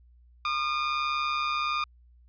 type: tone with amplitude modulation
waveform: sawtooth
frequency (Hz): 1214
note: D#6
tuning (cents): -43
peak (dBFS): -20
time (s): 0.45-1.84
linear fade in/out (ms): 2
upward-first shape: sine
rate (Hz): 141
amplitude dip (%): 50
effects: added 60 Hz sine -54 dBFS peak until 2.28 s + resampled to 11025 Hz